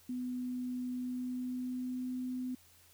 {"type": "tone with pitch glide", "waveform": "sine", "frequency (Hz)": [249.9, 253.1], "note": ["B3", "B3"], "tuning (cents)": [21, 43], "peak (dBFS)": -35, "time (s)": [0.09, 2.55], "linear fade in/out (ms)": 5, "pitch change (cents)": 22, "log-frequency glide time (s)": [0.91, 2.14], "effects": ["added 86 Hz sine -68 dBFS peak until 2.93 s", "white hiss -63 dBFS RMS until 2.93 s"]}